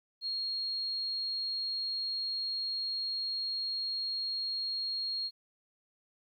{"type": "tone", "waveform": "sine", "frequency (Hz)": 4270, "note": "C8", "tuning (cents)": 34, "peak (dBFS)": -32, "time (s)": [0.21, 5.31], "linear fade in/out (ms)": 50, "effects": ["12-bit"]}